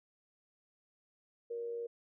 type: tone with amplitude modulation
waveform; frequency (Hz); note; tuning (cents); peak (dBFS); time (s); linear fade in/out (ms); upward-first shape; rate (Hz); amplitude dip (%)
sine; 469.9; A#4; +14; -35; 1.5-1.87; 10; sine; 104; 40
effects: none